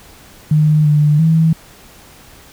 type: tone with pitch steps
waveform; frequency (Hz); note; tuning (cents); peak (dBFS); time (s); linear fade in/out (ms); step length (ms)
sine; 152.8 / 149.1 / 161.4; D#3 / D3 / E3; -31 / +27 / -36; -8; 0.51-1.53; 5; 340
effects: pink hiss -42 dBFS RMS until 2.52 s